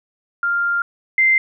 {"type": "tone pair in turn", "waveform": "sine", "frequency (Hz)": [1396.9, 2083], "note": ["F6", "C7"], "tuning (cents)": [0, -8], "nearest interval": "perfect fifth", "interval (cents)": 692, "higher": "second", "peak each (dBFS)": [-16, -11], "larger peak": "second", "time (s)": [[0.43, 0.82], [1.18, 1.38]], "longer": "first", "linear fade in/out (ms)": 2, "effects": []}